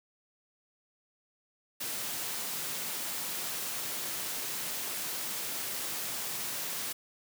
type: high-pass noise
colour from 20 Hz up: white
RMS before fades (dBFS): -36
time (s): 1.8-6.93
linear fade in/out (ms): 10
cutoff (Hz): 110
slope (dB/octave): 24
effects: none